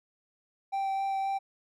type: tone with vibrato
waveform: triangle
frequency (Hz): 780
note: G5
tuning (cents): -9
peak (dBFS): -26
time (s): 0.72-1.39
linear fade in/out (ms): 20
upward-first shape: sine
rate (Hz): 3.8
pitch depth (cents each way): 9
effects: none